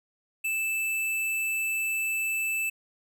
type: tone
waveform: square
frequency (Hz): 2637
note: E7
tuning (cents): 0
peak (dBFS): -27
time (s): 0.44-2.7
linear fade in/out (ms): 10
effects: none